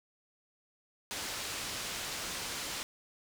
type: low-pass noise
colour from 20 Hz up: white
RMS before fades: -39 dBFS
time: 1.11-2.83 s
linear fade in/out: 0 ms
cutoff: 6700 Hz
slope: 12 dB/octave
effects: none